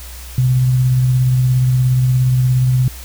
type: tone with tremolo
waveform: sine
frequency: 127.5 Hz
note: C3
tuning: 44 cents flat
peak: -9 dBFS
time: 0.38-2.88 s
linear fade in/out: 2 ms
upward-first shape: triangle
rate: 17 Hz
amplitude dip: 25%
effects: added 62 Hz sine -31 dBFS peak until 3.04 s + white hiss -36 dBFS RMS until 3.04 s